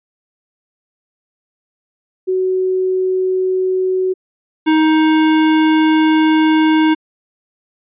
sine / square tone pair in turn, 373.1 / 313.7 Hz, F#4 / D#4, +14 / +14 cents, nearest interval minor third, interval 300 cents, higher first, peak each -13 / -10 dBFS, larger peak second, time 2.27-4.14 / 4.66-6.95 s, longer second, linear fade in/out 20 ms, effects resampled to 8000 Hz

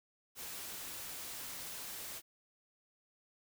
white noise, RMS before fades -45 dBFS, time 0.35-2.22 s, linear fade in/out 50 ms, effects none

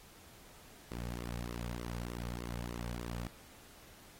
sawtooth tone with flanger, 59.2 Hz, A#1, 27 cents sharp, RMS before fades -41 dBFS, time 0.91-3.28 s, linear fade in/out 5 ms, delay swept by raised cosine 1.2 to 3 ms, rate 3.3 Hz, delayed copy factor -0.6, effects pink hiss -58 dBFS RMS until 4.19 s + AAC 48 kbps

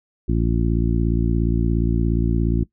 harmonic tone, 57.1 Hz, A#1, 35 cents flat, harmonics 1 / 2 / 3 / 4 / 5 / 6, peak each -20 / -23 / -25 / -26 / -27 / -28 dBFS, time 0.28-2.64 s, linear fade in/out 10 ms, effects noise-tail reverb RT60 0.1 s tail -20 dB re dry

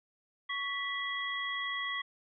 sine tone cluster, 1118 / 1965 / 3303 Hz, C#6 / B6 / G#7, +14 / -9 / -10 cents, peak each -39 / -35 / -39 dBFS, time 0.49-2.02 s, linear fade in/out 10 ms, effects none

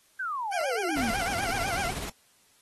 sine exponential sweep, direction down, 1613 to 207.1 Hz, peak -29 dBFS, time 0.19-1.11 s, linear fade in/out 10 ms
20% pulse tone with vibrato, 740 Hz, F#5, in tune, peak -25 dBFS, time 0.52-1.91 s, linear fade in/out 5 ms, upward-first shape sine, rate 8 Hz, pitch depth 160 cents each way
pink noise with tremolo, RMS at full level -34 dBFS, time 0.96-2.1 s, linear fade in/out 10 ms, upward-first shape triangle, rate 17 Hz, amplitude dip 45%
effects white hiss -63 dBFS RMS until 2.61 s + AAC 32 kbps

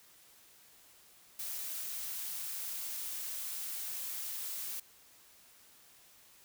blue noise, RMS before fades -40 dBFS, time 1.39-4.8 s, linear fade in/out 5 ms, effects white hiss -61 dBFS RMS until 6.44 s

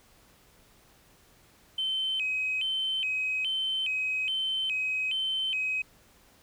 sine tone with vibrato, 2794 Hz, F7, in tune, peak -26 dBFS, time 1.78-5.82 s, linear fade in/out 5 ms, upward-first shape square, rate 1.2 Hz, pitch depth 170 cents each way, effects tanh soft clip ceiling -22 dBFS + pink hiss -60 dBFS RMS until 6.42 s

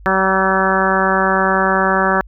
harmonic tone with a mistuned harmonic, 190.5 Hz, G3, 49 cents flat, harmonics 1 / 2 / 3 / 4 / 5 / 6 / 7 / 8 / 9, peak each -21 / -21 / -21 / -21 / -21 / -21 / -21 / -21 / -21 dBFS, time 0.06-2.21 s, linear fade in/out 0 ms, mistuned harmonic 6, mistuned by +16 cents, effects added 50 Hz sine -36 dBFS peak until 2.27 s

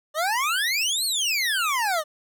25% pulse exponential two-way sweep, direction up then down, 585 to 4435 to 585 Hz, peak -18 dBFS, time 0.14-2.04 s, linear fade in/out 50 ms, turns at 1.05 s, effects none

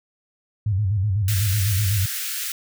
sine tone with vibrato, 100 Hz, G2, 35 cents sharp, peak -18 dBFS, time 0.66-2.06 s, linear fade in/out 5 ms, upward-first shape square, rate 8 Hz, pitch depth 110 cents each way
white high-pass noise, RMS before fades -28 dBFS, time 1.28-2.52 s, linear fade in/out 2 ms, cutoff 1400 Hz, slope 48 dB/octave
effects none

